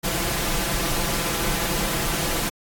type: noise with comb filter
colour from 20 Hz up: pink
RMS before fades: -24 dBFS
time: 0.03-2.5 s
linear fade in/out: 20 ms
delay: 5.9 ms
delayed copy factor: +0.65
effects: AAC 64 kbps